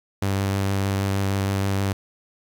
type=tone with vibrato; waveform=sawtooth; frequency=98 Hz; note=G2; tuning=in tune; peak=-17 dBFS; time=0.22-1.93 s; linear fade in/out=5 ms; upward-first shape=triangle; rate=6.4 Hz; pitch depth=14 cents each way; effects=9-bit